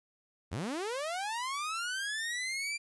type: linear sweep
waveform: sawtooth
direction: up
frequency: 65.4 to 2376 Hz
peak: -30 dBFS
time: 0.51-2.78 s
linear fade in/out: 20 ms
effects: resampled to 24000 Hz + 12-bit